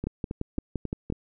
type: two click trains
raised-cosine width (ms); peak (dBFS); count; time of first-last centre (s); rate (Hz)
3; -16 / -18; 7 / 5; 0.07-1.101 / 0.04-1.124; 5.82 / 3.69
effects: none